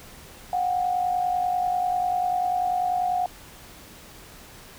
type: tone pair together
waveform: sine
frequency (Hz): 725 / 775.2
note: F#5 / G5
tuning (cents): -35 / -20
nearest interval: minor second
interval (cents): 115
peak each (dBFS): -22 / -30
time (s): 0.53-3.26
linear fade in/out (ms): 2
effects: pink hiss -46 dBFS RMS until 4.78 s